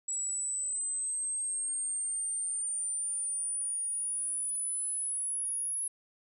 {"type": "linear sweep", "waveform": "sine", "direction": "up", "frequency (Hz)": [7770, 10548], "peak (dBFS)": -31, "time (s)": [0.08, 5.88], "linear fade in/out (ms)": 5, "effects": []}